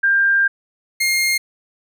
sine / sawtooth tone pair in turn, 1594 / 2128 Hz, G6 / C7, +28 / +29 cents, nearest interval perfect fourth, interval 501 cents, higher second, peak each -12 dBFS, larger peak neither, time 0.03-0.48 / 1-1.38 s, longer first, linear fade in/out 10 ms, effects none

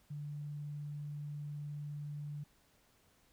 sine tone, 146.83 Hz, D3, in tune, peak -40 dBFS, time 0.1-2.44 s, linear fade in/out 10 ms, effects pink hiss -70 dBFS RMS until 3.32 s

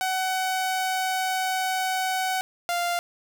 sawtooth tone pair in turn, 751 / 696.4 Hz, F#5 / F5, +26 / -5 cents, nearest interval minor second, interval 131 cents, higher first, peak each -20 dBFS, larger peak neither, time 0.01-2.41 / 2.69-2.99 s, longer first, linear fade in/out 0 ms, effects none

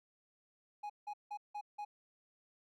triangle tone bursts, 830.6 Hz, G#5, in tune, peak -38 dBFS, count 5, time 0.83-1.85 s, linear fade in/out 10 ms, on 68 ms, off 170 ms, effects none

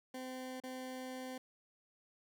20% pulse tone with dropouts, 257.4 Hz, C4, 28 cents flat, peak -38 dBFS, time 0.14-1.38 s, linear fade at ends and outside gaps 5 ms, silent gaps 0.602-0.636 s, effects none

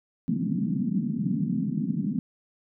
white band-pass noise, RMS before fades -27 dBFS, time 0.28-2.19 s, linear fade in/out 0 ms, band 150 to 250 Hz, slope 48 dB/octave, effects none

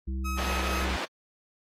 harmonic tone, 65.41 Hz, C2, in tune, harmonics 1 / 3 / 5, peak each -29 / -39 / -43 dBFS, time 0.07-0.97 s, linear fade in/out 10 ms
30% pulse tone with tremolo, 1274 Hz, D#6, 41 cents sharp, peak -30 dBFS, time 0.24-0.86 s, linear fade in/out 20 ms, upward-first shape triangle, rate 4.4 Hz, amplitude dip 40%
pink band-pass noise, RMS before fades -34 dBFS, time 0.37-1.06 s, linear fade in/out 20 ms, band 400 to 3900 Hz, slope 12 dB/octave
effects AAC 48 kbps

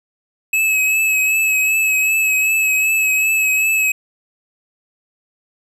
square tone with vibrato, 2578 Hz, E7, 39 cents flat, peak -14 dBFS, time 0.53-3.92 s, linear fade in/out 5 ms, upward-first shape triangle, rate 2.6 Hz, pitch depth 33 cents each way, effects none

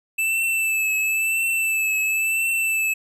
square tone with vibrato, 2637 Hz, E7, in tune, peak -20 dBFS, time 0.18-2.94 s, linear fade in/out 10 ms, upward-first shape triangle, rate 0.97 Hz, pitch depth 39 cents each way, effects none

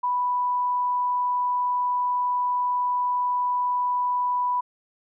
sine tone, 987.8 Hz, B5, in tune, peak -21 dBFS, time 0.03-4.61 s, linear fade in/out 10 ms, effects none

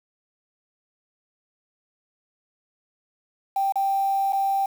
triangle tone with dropouts, 784 Hz, G5, in tune, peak -16 dBFS, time 3.56-4.66 s, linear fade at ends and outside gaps 5 ms, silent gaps 3.723-3.756 / 4.324-4.33 s, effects tanh soft clip ceiling -18 dBFS + 7-bit

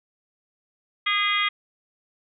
harmonic tone, 410 Hz, G#4, 22 cents flat, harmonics 3 / 4 / 5 / 6 / 7 / 8 / 9, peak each -26 / -35 / -24 / -30 / -37 / -26 / -36 dBFS, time 1.06-1.49 s, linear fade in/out 10 ms, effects none

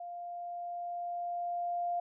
sine tone with level ramp, 699 Hz, F5, 1 cent sharp, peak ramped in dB -40 to -30 dBFS, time 0-2 s, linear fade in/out 5 ms, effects none

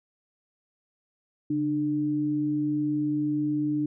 sine tone pair together, 141.43 / 299.3 Hz, C#3 / D4, +35 / +33 cents, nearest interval octave + minor second, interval 1298 cents, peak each -33 / -24 dBFS, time 1.5-3.86 s, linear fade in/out 5 ms, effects none

